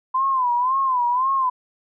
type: tone with vibrato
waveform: sine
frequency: 1020 Hz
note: C6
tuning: 44 cents flat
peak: -17 dBFS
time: 0.14-1.5 s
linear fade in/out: 10 ms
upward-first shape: sine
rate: 1.9 Hz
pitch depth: 110 cents each way
effects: none